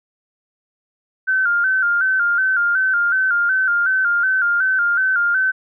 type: tone with vibrato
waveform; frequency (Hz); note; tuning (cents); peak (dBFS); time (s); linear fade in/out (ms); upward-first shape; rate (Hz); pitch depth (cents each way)
sine; 1466; F#6; -16; -14; 1.27-5.52; 20; square; 2.7; 74
effects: none